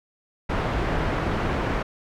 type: low-pass noise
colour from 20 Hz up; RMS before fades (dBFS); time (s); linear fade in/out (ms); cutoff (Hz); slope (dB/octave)
pink; -25; 0.49-1.83; 10; 1800; 12
effects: none